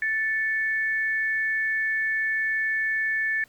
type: tone pair together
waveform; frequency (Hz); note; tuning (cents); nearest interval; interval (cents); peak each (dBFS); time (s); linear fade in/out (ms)
sine; 1759.6 / 2217; A6 / C#7; 0 / 0; major third; 400; -23 / -32; 0.02-3.44; 2
effects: pink hiss -58 dBFS RMS until 3.48 s